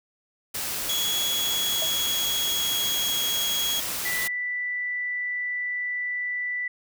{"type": "noise", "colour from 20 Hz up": "white", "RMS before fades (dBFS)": -30, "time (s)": [0.54, 4.28], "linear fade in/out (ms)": 10}
{"type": "tone with pitch glide", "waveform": "35% pulse", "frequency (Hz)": [3350, 3308], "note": ["G#7", "G#7"], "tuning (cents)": [14, -8], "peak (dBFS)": -23, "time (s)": [0.89, 3.8], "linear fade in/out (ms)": 5, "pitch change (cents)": -22, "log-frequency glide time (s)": [1.33, 3.11]}
{"type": "tone with exponential decay", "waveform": "sine", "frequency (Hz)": 641, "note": "E5", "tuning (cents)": -49, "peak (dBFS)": -27, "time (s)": [1.82, 1.94], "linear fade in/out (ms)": 1, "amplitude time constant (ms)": 25}
{"type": "tone", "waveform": "sine", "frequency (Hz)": 1975.5, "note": "B6", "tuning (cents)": 0, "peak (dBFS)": -26, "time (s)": [4.05, 6.68], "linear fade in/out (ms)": 5}
{"effects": []}